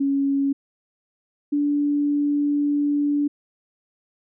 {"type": "tone pair in turn", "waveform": "sine", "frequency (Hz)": [277.2, 290.1], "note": ["C#4", "D4"], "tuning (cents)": [0, -21], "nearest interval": "minor second", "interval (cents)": 79, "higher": "second", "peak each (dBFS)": -18, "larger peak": "neither", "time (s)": [[0, 0.53], [1.52, 3.28]], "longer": "second", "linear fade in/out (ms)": 10, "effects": []}